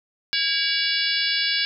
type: harmonic tone with a mistuned harmonic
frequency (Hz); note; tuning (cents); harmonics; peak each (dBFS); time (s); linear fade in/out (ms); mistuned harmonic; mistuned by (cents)
571; D5; -49; 3 / 4 / 5 / 6 / 7 / 8 / 9; -28 / -28 / -28 / -28 / -28 / -28 / -28; 0.33-1.65; 0; 3; -76
effects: none